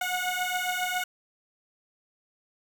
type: beating tone pair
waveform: 15% pulse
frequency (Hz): 725 / 732.3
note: F#5 / F#5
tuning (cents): -35 / -18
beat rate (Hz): 7.3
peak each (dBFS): -24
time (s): 0.01-1.04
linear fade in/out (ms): 5
effects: 8-bit